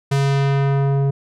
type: tone with low-pass filter sweep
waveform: square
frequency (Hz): 138.59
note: C#3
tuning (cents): 0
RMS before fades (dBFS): -17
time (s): 0.11-1.11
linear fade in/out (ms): 10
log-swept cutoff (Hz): 10000 to 520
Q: 0.71
effects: none